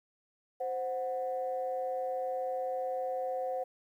sine tone pair together, 521.1 / 737 Hz, C5 / F#5, -7 / -7 cents, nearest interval tritone, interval 600 cents, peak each -33 / -35 dBFS, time 0.6-3.64 s, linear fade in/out 10 ms, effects tanh soft clip ceiling -24 dBFS + 11-bit

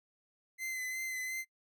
45% pulse tone with vibrato, 2049 Hz, C7, 37 cents flat, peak -36 dBFS, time 0.58-1.45 s, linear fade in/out 50 ms, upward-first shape sine, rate 2.8 Hz, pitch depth 25 cents each way, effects noise-tail reverb RT60 0.1 s tail -24 dB re dry

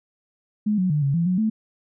sine tone with pitch steps, 210.8 / 184.3 / 149.1 / 138.8 / 168.9 / 182.6 / 218.7 Hz, G#3 / F#3 / D3 / C#3 / E3 / F#3 / A3, +26 / -7 / +27 / +3 / +42 / -23 / -10 cents, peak -18 dBFS, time 0.66-1.5 s, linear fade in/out 10 ms, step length 120 ms, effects none

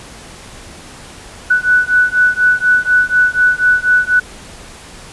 sine beating tone pair, 1482 / 1486.1 Hz, F#6 / F#6, +2 / +7 cents, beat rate 4.1 Hz, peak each -12 dBFS, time 1.5-4.2 s, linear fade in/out 10 ms, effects pink hiss -35 dBFS RMS until 5.12 s + resampled to 24000 Hz

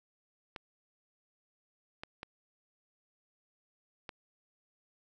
clicks, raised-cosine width 0.3 ms, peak -25 dBFS, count 4, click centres 0.562 / 2.035 / 2.231 / 4.092 s, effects none

